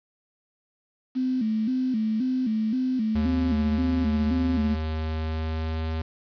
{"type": "tone with vibrato", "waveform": "sine", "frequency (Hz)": 237, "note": "A#3", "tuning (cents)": 29, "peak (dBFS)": -22, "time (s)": [1.15, 4.76], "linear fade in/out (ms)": 20, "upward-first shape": "square", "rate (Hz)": 1.9, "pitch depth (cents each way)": 140}
{"type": "tone with pitch glide", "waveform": "square", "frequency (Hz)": [77.78, 79.97], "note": ["D#2", "D#2"], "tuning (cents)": [0, 48], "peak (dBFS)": -27, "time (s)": [3.15, 6.02], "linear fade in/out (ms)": 5, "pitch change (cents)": 48, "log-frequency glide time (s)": [4.08, 5.89]}
{"effects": ["resampled to 11025 Hz", "8-bit"]}